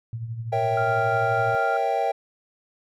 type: tone with tremolo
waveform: sine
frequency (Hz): 114.7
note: A#2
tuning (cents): -28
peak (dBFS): -26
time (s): 0.13-1.55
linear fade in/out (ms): 0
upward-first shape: triangle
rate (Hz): 12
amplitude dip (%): 65
type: chord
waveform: triangle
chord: A# diminished seventh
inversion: none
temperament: equal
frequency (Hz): 466.2 / 554.4 / 659.3 / 784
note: A#4 / C#5 / E5 / G5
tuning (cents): 0 / 0 / 0 / 0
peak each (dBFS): -27 / -27 / -25 / -22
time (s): 0.52-2.12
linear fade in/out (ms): 10
type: tone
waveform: sine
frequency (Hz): 1394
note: F6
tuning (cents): -4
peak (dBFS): -26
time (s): 0.77-1.77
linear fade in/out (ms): 5
effects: none